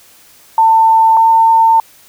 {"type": "tone pair in turn", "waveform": "sine", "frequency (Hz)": [895, 902.3], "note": ["A5", "A5"], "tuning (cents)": [29, 43], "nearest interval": "unison", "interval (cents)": 14, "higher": "second", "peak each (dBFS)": -5, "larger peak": "neither", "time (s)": [[0.58, 1.17], [1.17, 1.8]], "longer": "second", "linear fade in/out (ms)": 2, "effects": ["white hiss -44 dBFS RMS until 2.08 s"]}